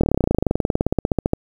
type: slowing click train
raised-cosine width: 2 ms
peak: -3 dBFS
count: 30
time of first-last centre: 0.01-1.334 s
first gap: 25 ms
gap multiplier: 1.04
effects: 7-bit